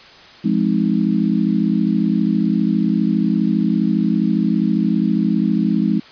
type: chord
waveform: sine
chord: F minor seventh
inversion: none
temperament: just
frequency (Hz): 174.61 / 209.5 / 261.9 / 314.3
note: F3 / Ab3 / C4 / Eb4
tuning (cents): 0 / +15 / +2 / +18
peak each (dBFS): -20 / -17 / -21 / -22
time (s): 0.44-6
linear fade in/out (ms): 10
effects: white hiss -42 dBFS RMS until 6.11 s + resampled to 11025 Hz